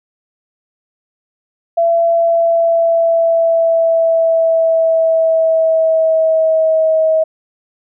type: tone with pitch glide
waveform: sine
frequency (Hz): 673 to 637.1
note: E5 to D#5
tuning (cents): +36 to +41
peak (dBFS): -9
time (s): 1.77-7.24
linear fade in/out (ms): 10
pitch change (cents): -95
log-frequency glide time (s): 2.08-6.98
effects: none